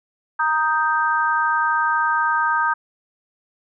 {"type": "chord", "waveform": "sine", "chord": "Eb major", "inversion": "second", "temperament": "equal", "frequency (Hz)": [932.3, 1244.5, 1568], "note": ["Bb5", "Eb6", "G6"], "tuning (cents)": [0, 0, 0], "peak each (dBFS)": -21, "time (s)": [0.39, 2.74], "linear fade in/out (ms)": 10, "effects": []}